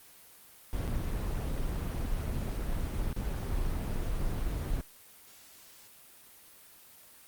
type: noise with dropouts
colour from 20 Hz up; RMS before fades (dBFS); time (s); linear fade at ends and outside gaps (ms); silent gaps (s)
brown; -32; 0.73-4.81; 0; 0.871-0.877 / 3.129-3.164
effects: white hiss -55 dBFS RMS until 7.27 s + Opus 32 kbps